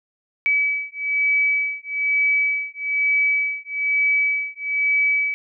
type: beating tone pair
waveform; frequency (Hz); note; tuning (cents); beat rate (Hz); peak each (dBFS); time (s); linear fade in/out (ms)
sine; 2287 / 2288.1; D7 / D7; -47 / -46; 1.1; -21; 0.46-5.34; 0
effects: none